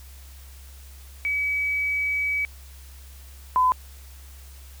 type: tone pair in turn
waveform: sine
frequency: 2280 / 1012.1 Hz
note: C#7 / B5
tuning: +48 / +42 cents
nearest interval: octave + major second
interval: 1406 cents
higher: first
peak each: -22 / -16 dBFS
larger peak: second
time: 1.25-2.45 / 3.56-3.72 s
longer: first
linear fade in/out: 0 ms
effects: added 67 Hz sine -42 dBFS peak until 4.8 s + white hiss -51 dBFS RMS until 4.8 s